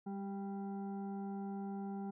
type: tone with frequency modulation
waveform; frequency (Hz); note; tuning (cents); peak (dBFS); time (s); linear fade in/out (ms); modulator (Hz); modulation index
sine; 198.8; G3; +25; -39; 0.06-2.11; 10; 591; 0.71
effects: none